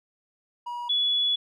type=tone pair in turn; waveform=triangle / sine; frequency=962 / 3405 Hz; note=B5 / G#7; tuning=-46 / +42 cents; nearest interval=octave + minor seventh; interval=2188 cents; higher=second; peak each=-29 / -21 dBFS; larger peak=second; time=0.66-0.89 / 0.89-1.36 s; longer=second; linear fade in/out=10 ms; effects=none